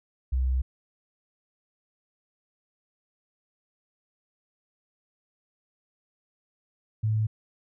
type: tone pair in turn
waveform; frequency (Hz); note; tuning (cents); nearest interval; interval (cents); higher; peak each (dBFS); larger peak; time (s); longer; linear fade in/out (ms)
sine; 64.3 / 108.73; C2 / A2; -30 / -20; major sixth; 910; second; -22; neither; 0.32-0.62 / 7.03-7.27; first; 10
effects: none